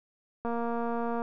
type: click train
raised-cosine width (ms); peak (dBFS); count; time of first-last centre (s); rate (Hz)
1; -20; 181; 0.45-1.219; 234
effects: none